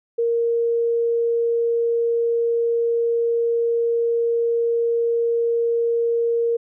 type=tone; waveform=sine; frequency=466.2 Hz; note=A#4; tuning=in tune; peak=-17 dBFS; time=0.18-6.57 s; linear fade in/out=10 ms; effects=none